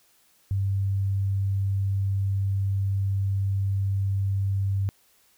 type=tone; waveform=sine; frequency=98 Hz; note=G2; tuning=in tune; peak=-22 dBFS; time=0.51-4.89 s; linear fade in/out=0 ms; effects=white hiss -62 dBFS RMS until 5.37 s